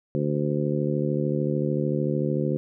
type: harmonic tone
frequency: 73.42 Hz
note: D2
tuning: in tune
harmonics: 2 / 3 / 4 / 5 / 6 / 7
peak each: -26 / -29 / -31 / -29 / -36 / -31 dBFS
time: 0.15-2.57 s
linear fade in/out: 0 ms
effects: none